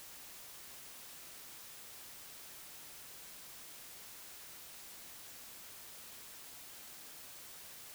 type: silence
effects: white hiss -52 dBFS RMS until 7.94 s